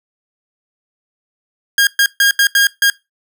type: tone bursts at uneven times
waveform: sawtooth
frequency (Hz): 1622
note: G#6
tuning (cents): -41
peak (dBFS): -5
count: 6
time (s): 1.78-1.87 / 1.99-2.06 / 2.2-2.31 / 2.39-2.47 / 2.55-2.67 / 2.82-2.9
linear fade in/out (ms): 2
effects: noise-tail reverb RT60 0.2 s tail -20 dB re dry